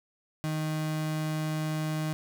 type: tone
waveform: 35% pulse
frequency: 155.56 Hz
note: D#3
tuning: in tune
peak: -27 dBFS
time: 0.44-2.13 s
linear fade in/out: 0 ms
effects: none